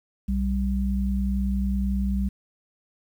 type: tone pair together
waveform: sine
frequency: 61.74 / 196 Hz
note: B1 / G3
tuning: 0 / 0 cents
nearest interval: octave + minor sixth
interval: 2000 cents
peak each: -24 / -25 dBFS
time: 0.28-2.29 s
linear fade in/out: 10 ms
effects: 9-bit